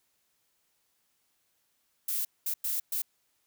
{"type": "noise bursts at uneven times", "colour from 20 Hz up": "violet", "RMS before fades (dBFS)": -31, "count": 4, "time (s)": [[2.08, 2.25], [2.46, 2.54], [2.64, 2.8], [2.92, 3.02]], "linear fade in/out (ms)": 5, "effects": ["white hiss -74 dBFS RMS until 3.46 s"]}